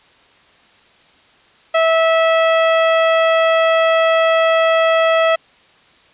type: tone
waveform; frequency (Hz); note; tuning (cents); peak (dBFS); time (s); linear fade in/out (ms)
sawtooth; 652; E5; -19; -7; 1.74-5.36; 10
effects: white hiss -50 dBFS RMS until 6.13 s + resampled to 8000 Hz